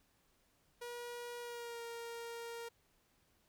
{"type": "tone with pitch glide", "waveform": "sawtooth", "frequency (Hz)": [480.3, 466.4], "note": ["B4", "A#4"], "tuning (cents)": [-48, 1], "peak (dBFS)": -40, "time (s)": [0.81, 2.69], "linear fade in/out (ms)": 10, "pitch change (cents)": -51, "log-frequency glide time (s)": [1.4, 1.82], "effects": ["pink hiss -74 dBFS RMS until 3.48 s"]}